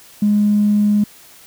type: tone with tanh clipping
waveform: triangle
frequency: 207.7 Hz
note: G#3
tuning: in tune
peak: -11 dBFS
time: 0.22-1.04 s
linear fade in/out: 5 ms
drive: 4 dB
effects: white hiss -44 dBFS RMS until 1.46 s